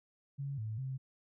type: tone with pitch steps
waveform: sine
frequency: 139.4 / 109.1 / 132.2 Hz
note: C#3 / A2 / C3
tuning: +10 / -14 / +18 cents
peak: -36 dBFS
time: 0.38-0.98 s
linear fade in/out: 20 ms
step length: 200 ms
effects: none